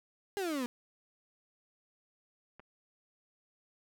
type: exponential sweep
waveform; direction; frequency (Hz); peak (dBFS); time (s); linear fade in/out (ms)
35% pulse; down; 414.6 to 235.3; -31; 0.37-0.66; 0
type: clicks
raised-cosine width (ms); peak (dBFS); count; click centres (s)
0.5; -36 / -45; 2; 2.596 / 2.601
effects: none